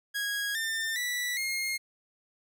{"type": "tone with pitch steps", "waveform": "sawtooth", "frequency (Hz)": [1649, 1798.2, 1961, 2138], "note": ["G#6", "A6", "B6", "C7"], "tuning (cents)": [-13, 37, -13, 37], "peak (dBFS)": -26, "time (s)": [0.14, 1.78], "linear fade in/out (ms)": 20, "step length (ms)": 410, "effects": []}